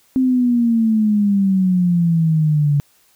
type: exponential sweep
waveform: sine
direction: down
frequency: 262.7 to 142.4 Hz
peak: -12 dBFS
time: 0.16-2.8 s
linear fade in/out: 0 ms
effects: white hiss -56 dBFS RMS until 3.15 s